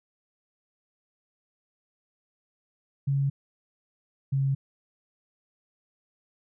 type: tone pair in turn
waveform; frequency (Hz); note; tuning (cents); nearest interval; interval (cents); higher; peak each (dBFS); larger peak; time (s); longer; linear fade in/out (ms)
sine; 138.59 / 136.37; C#3 / C#3; 0 / -28; unison; 28; first; -22; neither; 3.07-3.3 / 4.32-4.55; neither; 10
effects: none